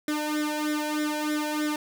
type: tone with flanger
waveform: sawtooth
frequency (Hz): 301.6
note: D4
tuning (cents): +46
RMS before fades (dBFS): -28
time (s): 0.08-1.76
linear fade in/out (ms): 2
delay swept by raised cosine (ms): 0.54 to 1.26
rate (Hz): 3.2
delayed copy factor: +0.85
effects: none